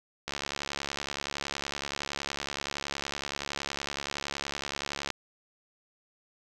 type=click train; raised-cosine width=0.2 ms; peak=-15 dBFS; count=342; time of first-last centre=0.28-5.103 s; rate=70.7 Hz; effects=none